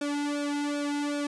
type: tone with flanger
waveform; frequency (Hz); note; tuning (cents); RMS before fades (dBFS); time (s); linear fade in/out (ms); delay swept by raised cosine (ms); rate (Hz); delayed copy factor
sawtooth; 289.9; D4; -22; -30; 0.01-1.27; 5; 0.99 to 1.81; 2.6; -0.95
effects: resampled to 22050 Hz